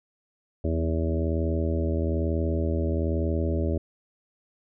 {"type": "harmonic tone with a mistuned harmonic", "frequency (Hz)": 81.1, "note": "E2", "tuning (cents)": -28, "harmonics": [1, 2, 3, 4, 5, 6, 7, 8], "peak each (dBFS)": [-25, -35, -32, -32, -33, -43, -34, -40], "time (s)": [0.64, 3.78], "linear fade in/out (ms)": 5, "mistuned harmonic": 2, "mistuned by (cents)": 31, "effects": []}